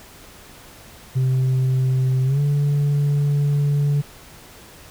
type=tone with pitch glide; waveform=sine; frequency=130 to 144.24 Hz; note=C3 to D3; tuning=-11 to -31 cents; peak=-13 dBFS; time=1.15-4.02 s; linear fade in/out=20 ms; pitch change=+180 cents; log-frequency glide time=2.25-2.4 s; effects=tanh soft clip ceiling -15 dBFS + pink hiss -44 dBFS RMS until 4.9 s